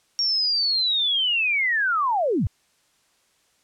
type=linear sweep; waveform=sine; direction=down; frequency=5588 to 66.4 Hz; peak=-19 dBFS; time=0.19-2.47 s; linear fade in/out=0 ms; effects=white hiss -64 dBFS RMS until 3.63 s + low-pass 9000 Hz 12 dB/octave